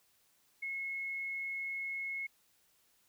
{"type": "tone", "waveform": "sine", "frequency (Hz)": 2176, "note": "C#7", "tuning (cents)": -33, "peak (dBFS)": -36, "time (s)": [0.62, 2.27], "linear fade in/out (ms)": 10, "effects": ["white hiss -71 dBFS RMS until 3.08 s"]}